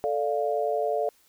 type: chord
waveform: sine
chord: D minor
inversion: second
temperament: equal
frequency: 440 / 587.3 / 698.5 Hz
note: A4 / D5 / F5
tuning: 0 / 0 / 0 cents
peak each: -28 dBFS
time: 0.04-1.09 s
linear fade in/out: 0 ms
effects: white hiss -62 dBFS RMS until 1.28 s